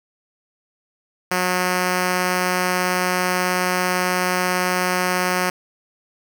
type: tone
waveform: 5% pulse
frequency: 181.7 Hz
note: F#3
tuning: 31 cents flat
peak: -7 dBFS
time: 1.31-5.5 s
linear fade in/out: 5 ms
effects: none